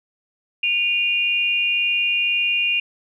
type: tone pair together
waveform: sine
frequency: 2452 / 2794 Hz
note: D#7 / F7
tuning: -26 / 0 cents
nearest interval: major second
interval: 226 cents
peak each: -20 dBFS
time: 0.63-2.8 s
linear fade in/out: 5 ms
effects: none